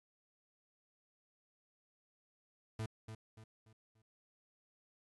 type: tone with echo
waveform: 40% pulse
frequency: 110 Hz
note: A2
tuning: in tune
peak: -37 dBFS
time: 2.79-2.86 s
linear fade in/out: 5 ms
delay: 290 ms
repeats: 4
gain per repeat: -8 dB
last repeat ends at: 4.02 s
effects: AAC 32 kbps